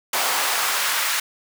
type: noise with high-pass filter sweep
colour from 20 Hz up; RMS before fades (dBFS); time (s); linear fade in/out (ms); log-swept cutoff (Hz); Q
pink; -22; 0.13-1.2; 5; 730 to 1500; 1.1
effects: none